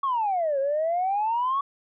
sine exponential two-way sweep, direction down then up, 1132 to 535 to 1132 Hz, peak -21 dBFS, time 0.03-1.61 s, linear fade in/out 5 ms, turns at 0.59 s, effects tanh soft clip ceiling -18 dBFS

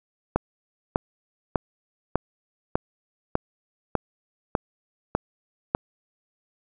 click train, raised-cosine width 1 ms, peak -6 dBFS, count 10, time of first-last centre 0.36-5.749 s, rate 1.67 Hz, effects none

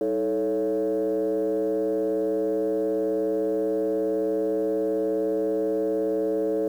sine tone with frequency modulation, 437.3 Hz, A4, 11 cents flat, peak -21 dBFS, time 0.01-6.68 s, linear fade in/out 2 ms, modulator 119 Hz, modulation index 1.1, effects tanh soft clip ceiling -17 dBFS + 9-bit

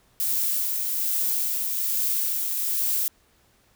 violet noise with tremolo, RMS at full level -24 dBFS, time 0.2-3.08 s, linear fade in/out 0 ms, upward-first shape sine, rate 1.2 Hz, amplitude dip 30%, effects pink hiss -62 dBFS RMS until 3.75 s

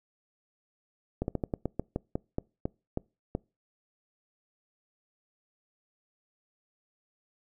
slowing click train, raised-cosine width 2 ms, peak -16 dBFS, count 13, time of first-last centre 1.22-3.351 s, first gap 61 ms, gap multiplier 1.18, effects noise-tail reverb RT60 0.3 s tail -26 dB re dry

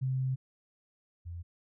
sine tone pair in turn, 130.81 / 85.81 Hz, C3 / F2, 0 / -30 cents, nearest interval perfect fifth, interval 730 cents, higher first, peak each -28 / -38 dBFS, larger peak first, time 0.01-0.36 / 1.25-1.43 s, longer first, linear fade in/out 20 ms, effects none

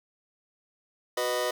sawtooth chord, B major, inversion second, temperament just, 370.4 / 493.9 / 617.4 Hz, F#4 / B4 / D#5, +2 / 0 / -14 cents, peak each -30 / -26 / -26 dBFS, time 1.17-1.51 s, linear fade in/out 5 ms, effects none

